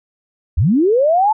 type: linear sweep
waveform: sine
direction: up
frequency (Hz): 59.5 to 888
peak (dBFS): -10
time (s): 0.57-1.33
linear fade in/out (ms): 10
effects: none